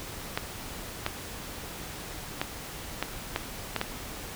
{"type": "clicks", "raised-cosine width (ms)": 0.3, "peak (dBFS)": -11, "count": 7, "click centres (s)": [0.375, 1.064, 2.415, 3.026, 3.361, 3.763, 3.814], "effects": ["pink hiss -40 dBFS RMS until 4.35 s"]}